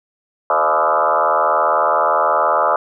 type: tone with frequency modulation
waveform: sine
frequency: 932.3 Hz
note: A#5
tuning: in tune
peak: -12 dBFS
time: 0.5-2.76 s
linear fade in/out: 2 ms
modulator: 78.8 Hz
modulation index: 5.2
effects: none